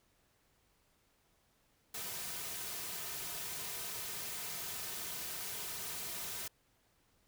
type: noise with comb filter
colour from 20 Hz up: white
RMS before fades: -42 dBFS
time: 1.94-6.48 s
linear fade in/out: 5 ms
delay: 3.6 ms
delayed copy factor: -0.5
effects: pink hiss -73 dBFS RMS until 7.27 s